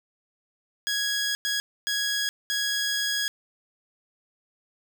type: tone bursts at uneven times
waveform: 15% pulse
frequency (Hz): 1661.2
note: G#6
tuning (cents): 0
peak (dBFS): -18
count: 4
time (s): 0.87-1.35 / 1.45-1.6 / 1.87-2.29 / 2.5-3.28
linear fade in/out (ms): 0
effects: none